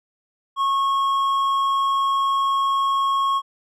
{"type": "tone with hard clipping", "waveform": "sine", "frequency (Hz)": 1094, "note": "C#6", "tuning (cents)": -23, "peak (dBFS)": -19, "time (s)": [0.56, 3.42], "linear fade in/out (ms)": 50, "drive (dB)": 5, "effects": []}